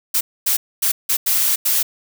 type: noise bursts at uneven times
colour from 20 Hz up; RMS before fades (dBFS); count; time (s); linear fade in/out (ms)
blue; -17; 6; 0.14-0.21 / 0.46-0.57 / 0.82-0.92 / 1.09-1.17 / 1.26-1.56 / 1.65-1.83; 10
effects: none